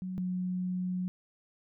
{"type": "tone pair in turn", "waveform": "sine", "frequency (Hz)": [185, 182.35], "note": ["F#3", "F#3"], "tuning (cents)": [0, -25], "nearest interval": "unison", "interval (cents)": 25, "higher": "first", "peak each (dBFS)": [-34, -30], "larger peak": "second", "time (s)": [[0.02, 0.18], [0.18, 1.08]], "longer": "second", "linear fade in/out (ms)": 0, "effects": []}